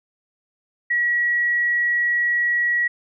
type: tone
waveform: sine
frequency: 1920 Hz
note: B6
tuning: 49 cents flat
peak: -17 dBFS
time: 0.9-2.88 s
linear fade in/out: 10 ms
effects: none